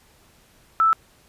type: tone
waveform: sine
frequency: 1318.5 Hz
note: E6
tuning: in tune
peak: -14 dBFS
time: 0.8-0.93 s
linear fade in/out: 0 ms
effects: pink hiss -56 dBFS RMS until 1.28 s + resampled to 32000 Hz